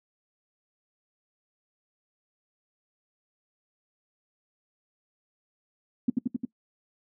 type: tone with echo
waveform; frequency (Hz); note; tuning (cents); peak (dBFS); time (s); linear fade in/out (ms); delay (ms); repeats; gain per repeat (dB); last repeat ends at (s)
sine; 245.1; B3; -13; -18; 6.08-6.1; 5; 88; 4; -2; 6.452
effects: noise-tail reverb RT60 0.1 s tail -20 dB re dry